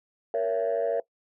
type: chord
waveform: sine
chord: A# diminished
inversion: none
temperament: just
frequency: 466.2 / 559.4 / 671.3 Hz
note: A#4 / C#5 / E5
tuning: 0 / +16 / +31 cents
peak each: -26 / -27 / -27 dBFS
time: 0.34-1 s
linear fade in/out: 2 ms
effects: noise-tail reverb RT60 0.1 s tail -20 dB re dry + tanh soft clip ceiling -19 dBFS